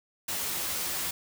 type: noise with comb filter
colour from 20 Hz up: white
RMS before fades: -32 dBFS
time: 0.28-1.11 s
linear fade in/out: 5 ms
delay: 12 ms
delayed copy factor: +0.55
effects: none